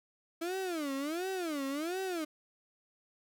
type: tone with vibrato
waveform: 35% pulse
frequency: 321.8 Hz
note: E4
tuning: 42 cents flat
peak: -32 dBFS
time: 0.41-2.25 s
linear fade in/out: 10 ms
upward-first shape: sine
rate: 1.4 Hz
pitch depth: 300 cents each way
effects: none